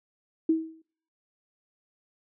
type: tone with exponential decay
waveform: sine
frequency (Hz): 321.8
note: E4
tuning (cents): -42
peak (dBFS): -17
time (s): 0.49-0.82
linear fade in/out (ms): 5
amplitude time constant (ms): 71
effects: noise-tail reverb RT60 0.6 s tail -26 dB re dry